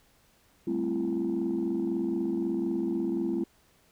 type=chord; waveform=sine; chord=A minor seventh; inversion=third; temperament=equal with one note detuned; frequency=196 / 220 / 261.6 / 337.9 Hz; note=G3 / A3 / C4 / E4; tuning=0 / 0 / 0 / +43 cents; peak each=-34 / -33 / -32 / -28 dBFS; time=0.67-3.44 s; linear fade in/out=5 ms; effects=tanh soft clip ceiling -21 dBFS + pink hiss -64 dBFS RMS until 3.91 s